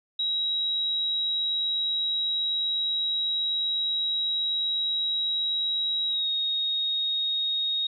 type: tone with pitch glide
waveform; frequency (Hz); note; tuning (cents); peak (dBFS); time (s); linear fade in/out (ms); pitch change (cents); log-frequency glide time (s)
sine; 3847 to 3740; B7 to A#7; -46 to +5; -24; 0.19-7.87; 5; -49; 6.08-6.29
effects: none